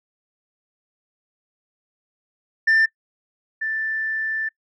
sine tone pair in turn, 1785 / 1767.6 Hz, A6 / A6, +24 / +7 cents, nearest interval unison, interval 17 cents, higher first, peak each -11 / -22 dBFS, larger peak first, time 2.67-2.86 / 3.61-4.49 s, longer second, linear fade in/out 10 ms, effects noise-tail reverb RT60 0.1 s tail -24 dB re dry + tanh soft clip ceiling -12 dBFS

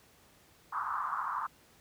pink band-pass noise, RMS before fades -35 dBFS, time 0.72-1.47 s, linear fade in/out 10 ms, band 1000 to 1300 Hz, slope 48 dB/octave, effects pink hiss -62 dBFS RMS until 1.8 s + high-pass 60 Hz 12 dB/octave

